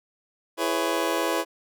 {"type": "chord", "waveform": "25% pulse", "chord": "C# minor seventh", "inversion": "first", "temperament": "just", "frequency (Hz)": [332.6, 415.8, 498.9, 554.4], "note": ["E4", "G#4", "B4", "C#5"], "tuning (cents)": [16, 2, 17, 0], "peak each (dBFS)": [-24, -27, -26, -26], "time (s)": [0.57, 1.45], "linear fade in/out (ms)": 50, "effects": []}